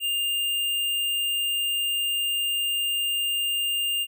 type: tone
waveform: square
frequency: 2805 Hz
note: F7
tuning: 7 cents sharp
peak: -24 dBFS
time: 0-4.07 s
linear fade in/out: 50 ms
effects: none